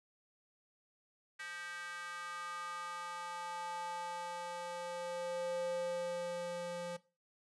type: tone with high-pass filter sweep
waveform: square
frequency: 174.61 Hz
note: F3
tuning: in tune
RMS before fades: -42 dBFS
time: 1.39-6.97 s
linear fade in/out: 10 ms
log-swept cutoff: 1700 to 360 Hz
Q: 3.8
effects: noise-tail reverb RT60 0.3 s tail -18 dB re dry + resampled to 24000 Hz